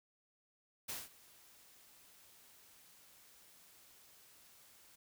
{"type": "noise with ADSR envelope", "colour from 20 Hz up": "white", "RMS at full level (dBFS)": -41, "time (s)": [0.88, 4.96], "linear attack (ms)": 14, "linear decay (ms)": 190, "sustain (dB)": -22, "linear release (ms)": 9, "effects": []}